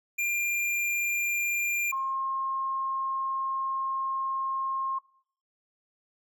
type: tone pair in turn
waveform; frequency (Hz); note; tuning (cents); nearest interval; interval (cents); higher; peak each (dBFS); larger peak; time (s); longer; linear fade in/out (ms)
square / sine; 2394 / 1069.5; D7 / C6; +33 / +38; octave + major second; 1395; first; -27; neither; 0.18-1.92 / 1.92-4.99; second; 10
effects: noise-tail reverb RT60 0.6 s tail -21 dB re dry